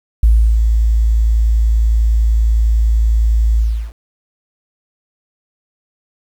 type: tone with ADSR envelope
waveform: sine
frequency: 55.4 Hz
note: A1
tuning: 13 cents sharp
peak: -5 dBFS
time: 0.23-3.93 s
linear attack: 4 ms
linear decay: 330 ms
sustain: -4 dB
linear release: 340 ms
effects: 7-bit